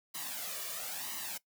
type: noise with flanger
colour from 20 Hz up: white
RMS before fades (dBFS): -40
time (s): 0.14-1.38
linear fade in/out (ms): 10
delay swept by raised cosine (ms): 1 to 1.74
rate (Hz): 1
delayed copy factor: +0.75
effects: noise-tail reverb RT60 0.1 s tail -19 dB re dry + high-pass 200 Hz 12 dB/octave